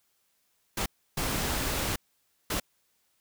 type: noise bursts at uneven times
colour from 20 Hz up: pink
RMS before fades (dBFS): -30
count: 3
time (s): 0.77-0.86 / 1.17-1.96 / 2.5-2.6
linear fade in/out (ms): 5
effects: white hiss -72 dBFS RMS until 3.2 s